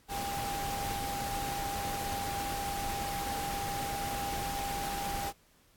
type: tone in noise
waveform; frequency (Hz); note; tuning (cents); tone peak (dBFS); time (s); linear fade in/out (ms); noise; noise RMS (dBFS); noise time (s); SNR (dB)
sine; 800; G5; +35; -35; 0.08-5.33; 50; pink; -38; 0.08-5.33; 0
effects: pink hiss -65 dBFS RMS until 5.76 s + AAC 64 kbps